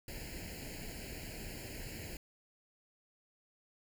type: noise with comb filter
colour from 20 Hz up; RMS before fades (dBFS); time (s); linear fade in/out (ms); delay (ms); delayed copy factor
pink; -45; 0.08-2.17; 2; 0.42; +1
effects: none